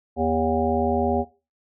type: harmonic tone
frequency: 80.2 Hz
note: E2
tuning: 47 cents flat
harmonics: 1 / 3 / 5 / 7 / 9 / 10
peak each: -29 / -25 / -26 / -27 / -26 / -30 dBFS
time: 0.16-1.25 s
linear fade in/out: 50 ms
effects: noise-tail reverb RT60 0.3 s tail -17 dB re dry